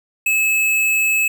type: tone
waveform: square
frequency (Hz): 2594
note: E7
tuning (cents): -28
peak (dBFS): -15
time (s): 0.26-1.28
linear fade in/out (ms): 5
effects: none